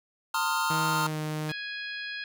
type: chord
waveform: square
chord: F dominant seventh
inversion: first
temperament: equal with one note detuned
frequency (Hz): 900 / 1046.5 / 1244.5 / 1396.9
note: A5 / C6 / Eb6 / F6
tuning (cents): +39 / 0 / 0 / 0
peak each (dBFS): -31 / -33 / -33 / -31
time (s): 0.34-1.07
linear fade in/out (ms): 5
type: tone with pitch glide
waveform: sawtooth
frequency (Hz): 159.2 to 153.87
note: D#3 to D#3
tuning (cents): +40 to -19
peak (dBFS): -26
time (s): 0.7-1.52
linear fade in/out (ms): 5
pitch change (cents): -59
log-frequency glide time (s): 0.9-1.18
type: harmonic tone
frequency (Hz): 830.6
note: G#5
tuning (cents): 0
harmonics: 2 / 3 / 4 / 5 / 6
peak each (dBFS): -36 / -40 / -42 / -44 / -46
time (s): 1.49-2.24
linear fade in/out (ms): 2
effects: none